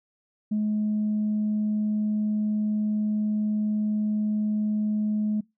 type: tone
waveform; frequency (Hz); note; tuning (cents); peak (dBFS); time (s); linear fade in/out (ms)
sine; 212.1; G#3; +37; -21; 0.51-5.41; 10
effects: noise-tail reverb RT60 0.2 s tail -24 dB re dry + tanh soft clip ceiling -19 dBFS